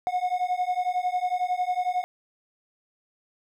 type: beating tone pair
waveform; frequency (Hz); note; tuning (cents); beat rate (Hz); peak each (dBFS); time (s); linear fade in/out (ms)
triangle; 721 / 732; F#5 / F#5; -45 / -19; 11; -25; 0.07-2.04; 0
effects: none